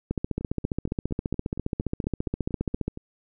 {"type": "two click trains", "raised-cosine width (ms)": 3, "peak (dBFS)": [-13, -23], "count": [42, 12], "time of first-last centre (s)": [[0.11, 2.88], [0.41, 2.974]], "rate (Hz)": [14.8, 4.29], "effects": []}